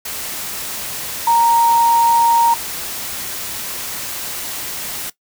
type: tone in noise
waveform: sine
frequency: 931 Hz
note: A#5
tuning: 2 cents flat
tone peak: -10 dBFS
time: 1.27-2.54 s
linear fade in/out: 5 ms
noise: white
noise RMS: -26 dBFS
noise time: 0.05-5.1 s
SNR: +13 dB
effects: noise-tail reverb RT60 0.1 s tail -17 dB re dry